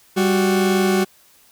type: tone pair together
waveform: 40% pulse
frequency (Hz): 196 / 370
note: G3 / F#4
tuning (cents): 0 / 0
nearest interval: major seventh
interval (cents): 1100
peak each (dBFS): -17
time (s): 0.16-1.05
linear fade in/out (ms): 20
effects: white hiss -53 dBFS RMS until 1.51 s